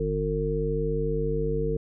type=harmonic tone; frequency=50.2 Hz; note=G1; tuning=42 cents sharp; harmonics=1 / 3 / 5 / 7 / 9; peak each=-30 / -30 / -37 / -35 / -27 dBFS; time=0-1.77 s; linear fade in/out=5 ms; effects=none